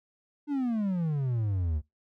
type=exponential sweep; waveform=triangle; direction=down; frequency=300.3 to 72.2 Hz; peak=-24 dBFS; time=0.47-1.82 s; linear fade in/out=50 ms; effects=noise-tail reverb RT60 0.2 s tail -24 dB re dry